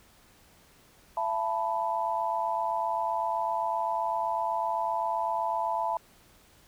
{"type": "chord", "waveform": "sine", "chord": "E suspended fourth", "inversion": "none", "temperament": "equal with one note detuned", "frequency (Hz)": [673.1, 880, 987.8], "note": ["E5", "A5", "B5"], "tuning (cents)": [36, 0, 0], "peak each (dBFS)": [-32, -30, -31], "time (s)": [1.17, 5.97], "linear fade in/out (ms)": 2, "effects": ["pink hiss -59 dBFS RMS until 6.67 s"]}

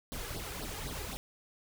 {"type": "noise with flanger", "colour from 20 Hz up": "pink", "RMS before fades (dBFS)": -40, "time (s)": [0.12, 1.17], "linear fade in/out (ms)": 0, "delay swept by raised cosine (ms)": [0.21, 2.51], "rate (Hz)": 3.9, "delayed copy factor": 0.85, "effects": []}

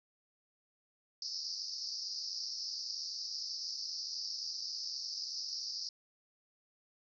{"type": "band-pass noise", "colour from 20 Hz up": "white", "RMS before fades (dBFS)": -41, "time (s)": [1.22, 5.89], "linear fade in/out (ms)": 2, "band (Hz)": [4600, 5500], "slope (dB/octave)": 96, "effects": []}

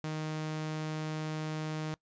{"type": "tone", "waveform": "sawtooth", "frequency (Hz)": 155.56, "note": "D#3", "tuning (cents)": 0, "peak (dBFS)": -30, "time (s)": [0.04, 1.94], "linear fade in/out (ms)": 0, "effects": ["noise-tail reverb RT60 0.1 s tail -23 dB re dry", "resampled to 16000 Hz"]}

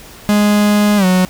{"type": "tone with pitch glide", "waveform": "45% pulse", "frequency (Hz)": [207.7, 183.97], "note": ["G#3", "F#3"], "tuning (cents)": [0, -10], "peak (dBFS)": -9, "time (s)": [0.29, 1.25], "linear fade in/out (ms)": 0, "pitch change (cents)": -210, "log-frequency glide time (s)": [0.97, 1.05], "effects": ["pink hiss -37 dBFS RMS until 1.29 s"]}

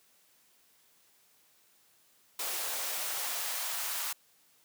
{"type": "noise with high-pass filter sweep", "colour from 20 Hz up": "white", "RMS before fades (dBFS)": -35, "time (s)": [2.39, 4.13], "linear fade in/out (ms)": 5, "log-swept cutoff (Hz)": [470, 950], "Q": 1.3, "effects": ["white hiss -66 dBFS RMS until 4.64 s", "high-pass 100 Hz 12 dB/octave"]}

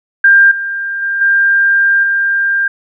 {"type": "tone with level steps", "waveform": "sine", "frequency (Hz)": 1595, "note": "G6", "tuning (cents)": 30, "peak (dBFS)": [-3, -16, -13, -7, -10], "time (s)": [0.24, 2.68], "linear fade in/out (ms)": 5, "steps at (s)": [0.51, 1.02, 1.21, 2.03], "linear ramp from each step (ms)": 5, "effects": []}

